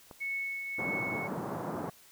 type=click; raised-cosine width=1 ms; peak=-32 dBFS; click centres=0.112 s
type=tone with tremolo; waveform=sine; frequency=2206 Hz; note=C#7; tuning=9 cents flat; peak=-31 dBFS; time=0.2-1.28 s; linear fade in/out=20 ms; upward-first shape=triangle; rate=1.7 Hz; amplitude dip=45%
type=band-pass noise; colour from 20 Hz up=pink; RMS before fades=-37 dBFS; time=0.78-1.9 s; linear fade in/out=5 ms; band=130 to 1200 Hz; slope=24 dB/octave
effects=white hiss -58 dBFS RMS until 2.11 s